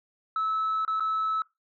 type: tone with dropouts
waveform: sine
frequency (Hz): 1302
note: E6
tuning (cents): -22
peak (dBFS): -23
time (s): 0.36-1.42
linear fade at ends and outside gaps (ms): 2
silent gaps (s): 0.85-0.878 / 0.998-1.005
effects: noise-tail reverb RT60 0.2 s tail -22 dB re dry + tanh soft clip ceiling -22 dBFS